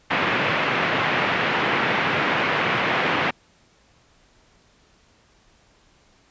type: band-pass noise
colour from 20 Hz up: white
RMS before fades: -22 dBFS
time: 0.1-3.31 s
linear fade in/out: 10 ms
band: 110 to 2500 Hz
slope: 24 dB/octave
effects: pink hiss -58 dBFS RMS until 6.3 s + resampled to 16000 Hz